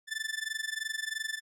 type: tone with amplitude modulation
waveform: sawtooth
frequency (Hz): 1760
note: A6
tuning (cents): 0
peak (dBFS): -26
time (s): 0.07-1.41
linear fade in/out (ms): 50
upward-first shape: sine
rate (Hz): 23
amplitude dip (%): 90
effects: low-pass 11000 Hz 12 dB/octave